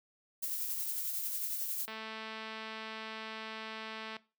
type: noise with tremolo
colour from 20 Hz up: violet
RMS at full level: -35 dBFS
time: 0.42-1.86 s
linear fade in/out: 10 ms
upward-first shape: triangle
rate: 11 Hz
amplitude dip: 40%
type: click train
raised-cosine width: 0.3 ms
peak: -27 dBFS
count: 504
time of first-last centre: 1.88-4.166 s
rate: 220 Hz
effects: noise-tail reverb RT60 0.3 s tail -19 dB re dry + high-pass 150 Hz 12 dB/octave